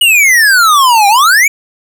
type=exponential two-way sweep; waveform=square; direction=down then up; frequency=2950 to 784 to 2364 Hz; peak=-5 dBFS; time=0.01-1.48 s; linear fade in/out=5 ms; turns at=1.08 s; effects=none